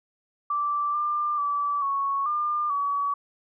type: tone with pitch steps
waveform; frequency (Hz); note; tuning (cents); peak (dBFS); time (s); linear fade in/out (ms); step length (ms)
sine; 1169 / 1193 / 1155 / 1108 / 1200 / 1135; D6 / D6 / D6 / C#6 / D6 / C#6; -8 / +27 / -29 / -1 / +37 / +41; -23; 0.5-3.14; 5; 440
effects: none